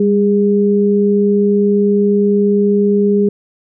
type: tone pair together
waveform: sine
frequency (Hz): 200.8 / 409.3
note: G3 / G#4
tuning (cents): +42 / -25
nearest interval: octave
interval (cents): 1233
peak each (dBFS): -12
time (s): 0-3.29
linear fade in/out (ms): 5
effects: none